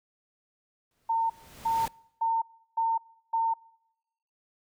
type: noise with exponential growth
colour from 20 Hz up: pink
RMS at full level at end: -37 dBFS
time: 0.91-1.88 s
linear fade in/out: 2 ms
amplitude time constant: 210 ms
type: tone bursts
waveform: sine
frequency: 908 Hz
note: A#5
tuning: 46 cents flat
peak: -23 dBFS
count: 5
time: 1.09-3.54 s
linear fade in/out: 10 ms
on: 210 ms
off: 350 ms
effects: noise-tail reverb RT60 0.9 s tail -25 dB re dry